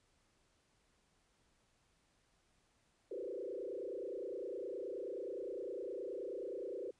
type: tone with frequency modulation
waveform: sine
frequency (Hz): 440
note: A4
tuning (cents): 0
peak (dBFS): -40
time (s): 3.11-6.91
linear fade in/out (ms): 5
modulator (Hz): 29.6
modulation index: 3
effects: pink hiss -75 dBFS RMS until 6.99 s + resampled to 22050 Hz